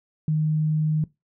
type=tone; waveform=sine; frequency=154.7 Hz; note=D#3; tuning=10 cents flat; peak=-19 dBFS; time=0.28-1.04 s; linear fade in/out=2 ms; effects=noise-tail reverb RT60 0.2 s tail -20 dB re dry